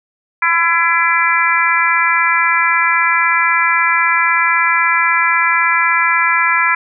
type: harmonic tone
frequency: 336.2 Hz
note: E4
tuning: 34 cents sharp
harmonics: 3 / 4 / 5 / 6 / 7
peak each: -17 / -17 / -17 / -17 / -17 dBFS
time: 0.42-6.75 s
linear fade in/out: 5 ms
effects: none